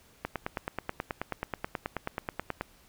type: click train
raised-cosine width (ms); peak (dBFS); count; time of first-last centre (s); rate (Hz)
0.5; -16; 23; 0.25-2.611; 9.32
effects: pink hiss -60 dBFS RMS until 2.88 s